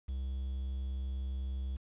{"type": "tone with quantisation", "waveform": "triangle", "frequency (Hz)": 65.9, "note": "C2", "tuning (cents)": 13, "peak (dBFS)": -32, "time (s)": [0.08, 1.77], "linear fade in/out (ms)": 10, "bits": 10, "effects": ["resampled to 8000 Hz"]}